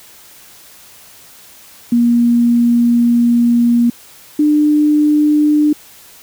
sine tone pair in turn, 237.5 / 299.2 Hz, A#3 / D4, +33 / +32 cents, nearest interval major third, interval 399 cents, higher second, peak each -8 dBFS, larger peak neither, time 1.92-3.9 / 4.39-5.73 s, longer first, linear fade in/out 5 ms, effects white hiss -41 dBFS RMS until 6.22 s

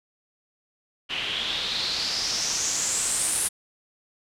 white noise with low-pass filter sweep, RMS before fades -27 dBFS, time 1.09-3.49 s, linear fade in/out 20 ms, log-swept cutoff 2800 to 10000 Hz, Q 5, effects none

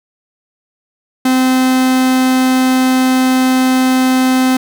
45% pulse tone, 258.1 Hz, C4, 23 cents flat, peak -9 dBFS, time 1.25-4.57 s, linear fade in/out 5 ms, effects none

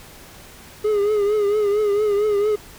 triangle tone with vibrato, 415.3 Hz, G#4, in tune, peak -14 dBFS, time 0.84-2.56 s, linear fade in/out 10 ms, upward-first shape triangle, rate 4.4 Hz, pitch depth 74 cents each way, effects pink hiss -43 dBFS RMS until 2.78 s

